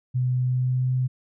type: tone with pitch glide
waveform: sine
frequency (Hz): 126.3 to 128.06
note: B2 to C3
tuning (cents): +39 to -37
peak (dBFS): -20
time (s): 0.14-1.08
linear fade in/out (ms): 20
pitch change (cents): +24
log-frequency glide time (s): 0.41-0.92
effects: none